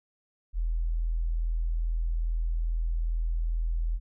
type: tone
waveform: sine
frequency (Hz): 41.2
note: E1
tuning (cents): 0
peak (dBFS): -25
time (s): 0.53-4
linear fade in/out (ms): 50
effects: none